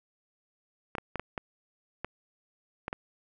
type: clicks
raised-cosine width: 0.5 ms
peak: -18 dBFS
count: 8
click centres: 0.952 / 0.983 / 1.157 / 1.196 / 1.378 / 2.046 / 2.881 / 2.929 s
effects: none